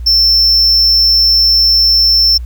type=tone; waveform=triangle; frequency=5360 Hz; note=E8; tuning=28 cents sharp; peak=-5 dBFS; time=0.06-2.38 s; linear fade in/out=10 ms; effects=added 60 Hz sine -20 dBFS peak until 2.45 s + pink hiss -50 dBFS RMS until 2.45 s